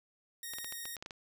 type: tone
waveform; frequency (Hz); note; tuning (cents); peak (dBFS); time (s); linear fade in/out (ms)
5% pulse; 1864.7; A#6; 0; -30; 0.43-0.96; 2
type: clicks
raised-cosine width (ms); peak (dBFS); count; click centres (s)
0.2; -26; 9; 0.536 / 0.585 / 0.645 / 0.724 / 0.855 / 0.967 / 1.025 / 1.061 / 1.108
effects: none